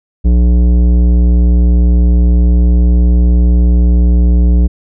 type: tone with tanh clipping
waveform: triangle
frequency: 59.8 Hz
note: A#1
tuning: 45 cents sharp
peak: -7 dBFS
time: 0.24-4.68 s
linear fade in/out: 20 ms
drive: 17 dB
effects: none